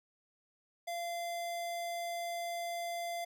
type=tone; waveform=square; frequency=688 Hz; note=F5; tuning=26 cents flat; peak=-37 dBFS; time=0.87-3.25 s; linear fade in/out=10 ms; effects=none